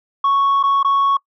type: tone with dropouts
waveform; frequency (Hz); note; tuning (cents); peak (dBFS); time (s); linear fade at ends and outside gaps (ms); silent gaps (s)
sine; 1108.7; C#6; 0; -10; 0.24-1.17; 5; 0.629-0.636 / 0.83-0.846
effects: noise-tail reverb RT60 0.1 s tail -25 dB re dry + tanh soft clip ceiling -11 dBFS